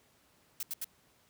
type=noise bursts; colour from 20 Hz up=blue; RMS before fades=-37 dBFS; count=3; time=0.6-0.844 s; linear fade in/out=2 ms; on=30 ms; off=77 ms; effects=pink hiss -67 dBFS RMS until 1.29 s + high-pass 80 Hz 12 dB/octave